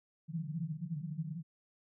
pink band-pass noise, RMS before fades -39 dBFS, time 0.28-1.43 s, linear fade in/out 50 ms, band 150 to 170 Hz, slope 96 dB/octave, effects none

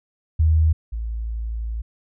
sine tone pair in turn, 79.2 / 56 Hz, D#2 / A1, +31 / +31 cents, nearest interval tritone, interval 600 cents, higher first, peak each -13 / -24 dBFS, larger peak first, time 0.39-0.73 / 0.92-1.82 s, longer second, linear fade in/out 10 ms, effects none

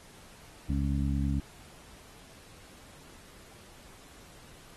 harmonic tone, 69.2 Hz, C#2, 2 cents flat, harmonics 1 / 2 / 3 / 4, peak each -29 / -32 / -34 / -35 dBFS, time 0.69-1.4 s, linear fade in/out 5 ms, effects pink hiss -54 dBFS RMS until 4.76 s + AAC 32 kbps

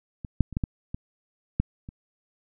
clicks, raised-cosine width 5 ms, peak -22 / -6 / -25 / -13 / -13 / -19 / -9 / -26 dBFS, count 8, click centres 0.248 / 0.407 / 0.527 / 0.569 / 0.638 / 0.945 / 1.6 / 1.889 s, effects none

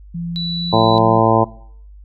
sine tone with pitch glide, 170 to 177.22 Hz, F3 to F3, -46 to +26 cents, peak -22 dBFS, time 0.14-1.2 s, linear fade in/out 10 ms, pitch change +72 cents, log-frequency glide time 0.47-0.94 s
sine tone, 3951 Hz, B7, in tune, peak -22 dBFS, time 0.36-0.98 s, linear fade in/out 0 ms
harmonic tone, 112.5 Hz, A2, 39 cents sharp, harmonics 1 / 2 / 3 / 4 / 5 / 6 / 7 / 8 / 9, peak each -19 / -19 / -19 / -19 / -19 / -19 / -19 / -19 / -19 dBFS, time 0.72-1.45 s, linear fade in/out 20 ms
effects noise-tail reverb RT60 0.6 s tail -19 dB re dry + added 50 Hz sine -37 dBFS peak until 2.04 s

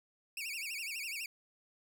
sawtooth tone with vibrato, 2489 Hz, D#7, in tune, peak -35 dBFS, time 0.37-1.26 s, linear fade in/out 2 ms, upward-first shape sine, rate 12 Hz, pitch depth 200 cents each way, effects none

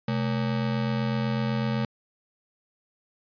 square ring-modulated tone, 172.9 Hz, F3, 17 cents flat, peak -22 dBFS, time 0.08-1.85 s, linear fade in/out 2 ms, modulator 44 Hz, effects resampled to 11025 Hz

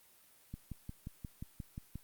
click train, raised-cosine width 5 ms, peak -30 dBFS, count 9, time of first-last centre 0.54-1.956 s, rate 5.65 Hz, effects white hiss -64 dBFS RMS until 2.03 s + Opus 32 kbps

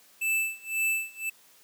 square tone with tremolo, 2640 Hz, E7, 2 cents sharp, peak -24 dBFS, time 0.21-1.3 s, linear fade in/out 10 ms, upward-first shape sine, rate 1.9 Hz, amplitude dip 95%, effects white hiss -58 dBFS RMS until 1.63 s + high-pass 150 Hz 12 dB/octave

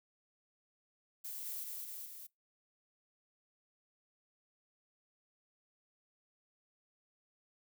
violet noise with echo, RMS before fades -44 dBFS, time 1.24-1.64 s, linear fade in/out 10 ms, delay 210 ms, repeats 3, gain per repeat -2 dB, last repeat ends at 2.27 s, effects noise-tail reverb RT60 0.2 s tail -25 dB re dry

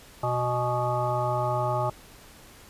harmonic tone with a mistuned harmonic, 123.47 Hz, B2, in tune, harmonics 1 / 3 / 5 / 7 / 9 / 10, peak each -29 / -35 / -29 / -29 / -34 / -34 dBFS, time 0.23-1.9 s, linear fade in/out 5 ms, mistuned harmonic 7, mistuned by -32 cents, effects pink hiss -50 dBFS RMS until 2.69 s + resampled to 32000 Hz

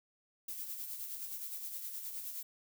violet noise with tremolo, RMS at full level -41 dBFS, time 0.48-2.43 s, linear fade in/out 5 ms, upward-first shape sine, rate 9.6 Hz, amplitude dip 45%, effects none

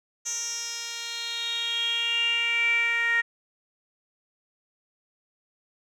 10% pulse tone with band-pass filter sweep, 466.2 Hz, A#4, in tune, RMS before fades -27 dBFS, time 0.25-3.22 s, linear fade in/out 20 ms, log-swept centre 6200 to 1900 Hz, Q 7.9, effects none

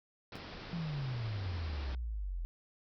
pink low-pass noise, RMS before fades -47 dBFS, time 0.32-1.95 s, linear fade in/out 2 ms, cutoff 5300 Hz, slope 96 dB/octave
sawtooth tone with exponential decay, 96.3 Hz, G2, 30 cents flat, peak -37 dBFS, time 0.35-0.42 s, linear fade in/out 5 ms, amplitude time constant 15 ms
sine exponential sweep, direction down, 174.61 to 40.82 Hz, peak -35 dBFS, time 0.73-2.45 s, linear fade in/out 0 ms
effects none

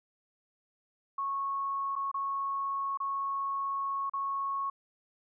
sine tone with dropouts, 1101 Hz, C#6, 12 cents flat, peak -30 dBFS, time 1.18-4.7 s, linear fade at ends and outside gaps 5 ms, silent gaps 1.955-1.961 / 2.115-2.142 / 2.974-3.001 / 4.097-4.135 s, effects none

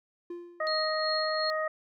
triangle tone with exponential decay, 347.6 Hz, F4, 8 cents flat, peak -32 dBFS, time 0.3-0.9 s, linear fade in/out 5 ms, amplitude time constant 130 ms
harmonic tone, 625 Hz, D#5, 8 cents sharp, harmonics 1 / 2 / 3, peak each -30 / -33 / -35 dBFS, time 0.6-1.68 s, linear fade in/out 5 ms
sine tone with tremolo, 4283 Hz, C8, 40 cents sharp, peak -29 dBFS, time 0.67-1.5 s, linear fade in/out 0 ms, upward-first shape sine, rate 2.7 Hz, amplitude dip 50%
effects none

